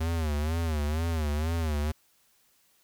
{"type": "tone with vibrato", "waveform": "square", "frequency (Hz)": 78.4, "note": "D#2", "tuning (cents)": 14, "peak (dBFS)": -27, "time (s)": [0, 1.92], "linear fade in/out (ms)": 10, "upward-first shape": "sine", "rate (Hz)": 2.1, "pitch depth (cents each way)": 120, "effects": ["white hiss -66 dBFS RMS until 2.83 s"]}